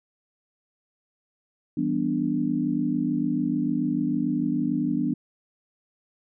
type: chord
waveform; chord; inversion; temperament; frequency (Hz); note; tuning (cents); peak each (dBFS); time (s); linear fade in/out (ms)
sine; E minor seventh; none; equal; 164.81 / 196 / 246.9 / 293.7; E3 / G3 / B3 / D4; 0 / 0 / 0 / 0; -31 / -31 / -26 / -26; 1.77-5.14; 5
effects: none